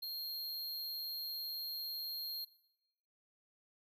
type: tone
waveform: square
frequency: 4226 Hz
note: C8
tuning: 16 cents sharp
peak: -40 dBFS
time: 0.02-2.45 s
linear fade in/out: 10 ms
effects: noise-tail reverb RT60 0.9 s tail -18 dB re dry